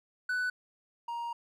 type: tone pair in turn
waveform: triangle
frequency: 1492 / 939.9 Hz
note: F#6 / A#5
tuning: +14 / +14 cents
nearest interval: minor sixth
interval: 800 cents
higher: first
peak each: -27 / -32 dBFS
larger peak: first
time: 0.29-0.5 / 1.08-1.33 s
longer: second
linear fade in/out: 5 ms
effects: none